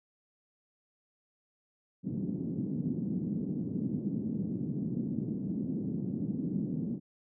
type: band-pass noise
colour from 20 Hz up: pink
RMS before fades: -34 dBFS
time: 2.03-7 s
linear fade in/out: 50 ms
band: 160 to 270 Hz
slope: 24 dB/octave
effects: none